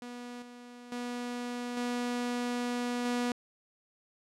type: tone with level steps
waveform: sawtooth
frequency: 243.4 Hz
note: B3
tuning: 25 cents flat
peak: -37 / -43 / -31 / -27 / -25 dBFS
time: 0.02-3.32 s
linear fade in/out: 2 ms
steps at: 0.42 / 0.92 / 1.77 / 3.05 s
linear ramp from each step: 2 ms
effects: low-pass 9000 Hz 12 dB/octave